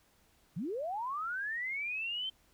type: linear sweep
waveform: sine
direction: up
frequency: 138.59 to 3136 Hz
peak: -34 dBFS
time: 0.56-2.3 s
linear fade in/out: 10 ms
effects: pink hiss -68 dBFS RMS until 2.53 s